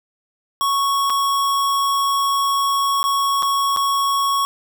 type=tone with dropouts; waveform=square; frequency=1108 Hz; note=C#6; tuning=1 cent flat; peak=-17 dBFS; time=0.61-4.45 s; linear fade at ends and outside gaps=0 ms; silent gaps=1.098-1.102 / 3.03-3.04 / 3.424-3.43 / 3.763-3.771 s; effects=none